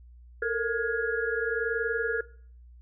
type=tone cluster; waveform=sine; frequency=445.8 / 466.6 / 1426 / 1663 Hz; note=A4 / A#4 / F6 / G#6; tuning=+23 / +2 / +36 / +2 cents; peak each=-31 dBFS; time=0.42-2.21 s; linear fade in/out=5 ms; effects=noise-tail reverb RT60 0.5 s tail -20 dB re dry + added 60 Hz sine -48 dBFS peak until 2.81 s